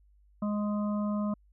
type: harmonic tone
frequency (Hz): 207.9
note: G#3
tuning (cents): +2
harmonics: 1 / 3 / 5 / 6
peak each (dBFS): -28 / -38 / -42 / -44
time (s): 0.42-1.34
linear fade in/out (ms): 5
effects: added 50 Hz sine -59 dBFS peak until 1.52 s